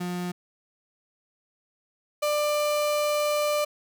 35% pulse tone pair in turn, 178 / 593.9 Hz, F3 / D5, +33 / +19 cents, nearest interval octave + major sixth, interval 2086 cents, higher second, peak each -27 / -21 dBFS, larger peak second, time 0-0.32 / 2.22-3.65 s, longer second, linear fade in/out 10 ms, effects none

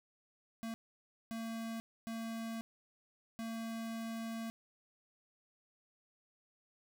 square tone bursts at uneven times, 226.6 Hz, A#3, 49 cents flat, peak -40 dBFS, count 4, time 0.63-0.74 / 1.31-1.8 / 2.07-2.61 / 3.39-4.5 s, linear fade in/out 0 ms, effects none

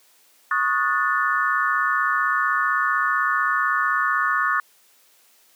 sine chord, D# half-diminished seventh, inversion third, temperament equal with one note detuned, 1108.7 / 1244.5 / 1457.9 / 1760 Hz, C#6 / D#6 / F#6 / A6, 0 / 0 / -26 / 0 cents, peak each -24 dBFS, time 0.51-4.6 s, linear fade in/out 2 ms, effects white hiss -57 dBFS RMS until 5.55 s + high-pass 300 Hz 12 dB/octave

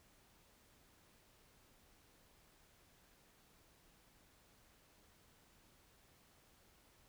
silence, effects pink hiss -69 dBFS RMS until 7.08 s

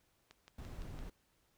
click train, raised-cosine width 0.2 ms, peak -37 dBFS, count 5, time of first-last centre 0.31-0.99 s, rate 5.88 Hz
brown noise, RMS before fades -46 dBFS, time 0.58-1.1 s, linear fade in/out 5 ms
effects pink hiss -75 dBFS RMS until 1.57 s

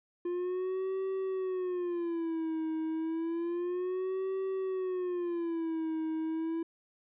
triangle tone with vibrato, 348.8 Hz, F4, 2 cents flat, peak -29 dBFS, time 0.25-6.63 s, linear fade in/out 5 ms, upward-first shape sine, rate 0.3 Hz, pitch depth 160 cents each way, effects resampled to 8000 Hz

